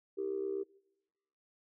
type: tone with amplitude modulation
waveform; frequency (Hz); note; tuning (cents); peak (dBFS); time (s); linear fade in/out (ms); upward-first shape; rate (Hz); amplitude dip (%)
sine; 392; G4; 0; -29; 0.17-0.64; 20; sine; 68.2; 85
effects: noise-tail reverb RT60 0.9 s tail -23 dB re dry + tanh soft clip ceiling -25 dBFS